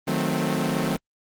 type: chord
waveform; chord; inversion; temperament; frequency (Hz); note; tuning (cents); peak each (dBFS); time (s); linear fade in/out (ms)
sawtooth; D# diminished seventh; none; equal with one note detuned; 155.56 / 182.77 / 220 / 261.6; D#3 / F#3 / A3 / C4; 0 / -21 / 0 / 0; -24; 0.07-0.97; 10
effects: Opus 24 kbps